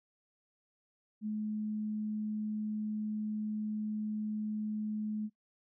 sine tone, 213.4 Hz, G#3, 47 cents sharp, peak -33 dBFS, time 1.21-5.3 s, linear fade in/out 50 ms, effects noise-tail reverb RT60 0.1 s tail -23 dB re dry

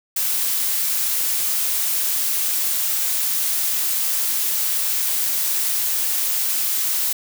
blue noise, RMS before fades -21 dBFS, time 0.16-7.13 s, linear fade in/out 5 ms, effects none

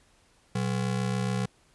square ring-modulated tone, 153.8 Hz, D#3, 20 cents flat, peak -24 dBFS, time 0.55-1.46 s, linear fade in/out 5 ms, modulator 33.6 Hz, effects pink hiss -63 dBFS RMS until 1.74 s + resampled to 24000 Hz

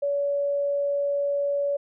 sine tone, 568 Hz, C#5, 42 cents sharp, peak -22 dBFS, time 0.02-1.77 s, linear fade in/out 10 ms, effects none

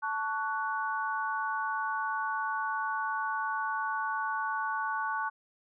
sine chord, F# minor, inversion first, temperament equal with one note detuned, 880 / 1122.9 / 1480 Hz, A5 / C#6 / F#6, 0 / +22 / 0 cents, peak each -34 dBFS, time 0.02-5.3 s, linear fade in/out 20 ms, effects none

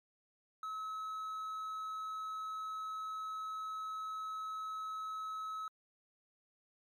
triangle tone, 1289 Hz, E6, 39 cents flat, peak -37 dBFS, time 0.63-5.68 s, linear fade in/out 2 ms, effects MP3 64 kbps

